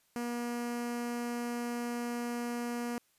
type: tone with notch filter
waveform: sawtooth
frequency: 239.3 Hz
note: A#3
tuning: 46 cents sharp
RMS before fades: -36 dBFS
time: 0.16-2.98 s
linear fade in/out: 0 ms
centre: 3600 Hz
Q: 1.9
effects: white hiss -71 dBFS RMS until 3.18 s + resampled to 32000 Hz